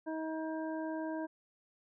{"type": "harmonic tone", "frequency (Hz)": 317.6, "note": "D#4", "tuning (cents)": 36, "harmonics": [1, 2, 3, 5], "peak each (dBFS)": [-37, -41, -45, -49], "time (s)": [0.06, 1.27], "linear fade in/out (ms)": 20, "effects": []}